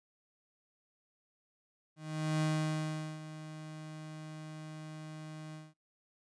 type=tone with ADSR envelope; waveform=35% pulse; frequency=155.56 Hz; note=D#3; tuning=in tune; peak=-27 dBFS; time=1.96-5.74 s; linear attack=450 ms; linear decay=780 ms; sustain=-15 dB; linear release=200 ms; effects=noise-tail reverb RT60 0.2 s tail -26 dB re dry + resampled to 22050 Hz